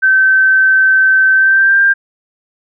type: tone with pitch glide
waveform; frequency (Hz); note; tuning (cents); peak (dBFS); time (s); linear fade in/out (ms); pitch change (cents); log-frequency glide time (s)
sine; 1542 to 1591.8; G6 to G6; -29 to +26; -6; 0.02-1.94; 20; +55; 1.33-1.82
effects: none